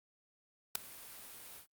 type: noise with ADSR envelope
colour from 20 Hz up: white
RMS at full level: -28 dBFS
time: 0.75-1.67 s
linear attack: 4 ms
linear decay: 5 ms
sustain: -23 dB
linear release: 94 ms
effects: Opus 48 kbps